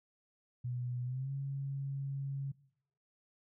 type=tone with pitch glide; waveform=sine; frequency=123.47 to 137.79 Hz; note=B2 to C#3; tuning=0 to -10 cents; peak=-35 dBFS; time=0.64-2.52 s; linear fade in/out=10 ms; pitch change=+190 cents; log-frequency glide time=1.04-1.32 s; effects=noise-tail reverb RT60 0.7 s tail -21 dB re dry